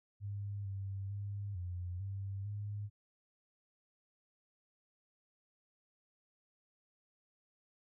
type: tone with pitch steps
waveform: sine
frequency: 101.1 / 97.8 / 101 / 89.3 / 98.2 / 103.1 Hz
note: G#2 / G2 / G#2 / F2 / G2 / G#2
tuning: -46 / -4 / -48 / +39 / +4 / -12 cents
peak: -38 dBFS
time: 0.2-2.9 s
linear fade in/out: 50 ms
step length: 450 ms
effects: none